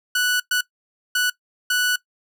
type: tone bursts at uneven times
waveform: sawtooth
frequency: 1480 Hz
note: F#6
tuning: in tune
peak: -14 dBFS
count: 4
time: 0.15-0.4 / 0.51-0.61 / 1.15-1.3 / 1.7-1.96 s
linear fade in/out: 5 ms
effects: noise-tail reverb RT60 0.1 s tail -19 dB re dry